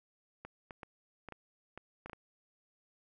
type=clicks; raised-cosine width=0.5 ms; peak=-30 dBFS; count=9; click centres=0.45 / 0.708 / 0.832 / 1.287 / 1.323 / 1.776 / 2.06 / 2.097 / 2.132 s; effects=none